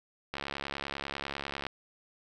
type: click train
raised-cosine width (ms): 0.3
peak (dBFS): -19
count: 94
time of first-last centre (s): 0.34-1.667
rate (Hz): 70.1
effects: none